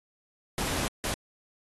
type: noise bursts at uneven times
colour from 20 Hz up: pink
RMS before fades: -31 dBFS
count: 2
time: 0.58-0.88 / 1.04-1.14 s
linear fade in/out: 0 ms
effects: AAC 32 kbps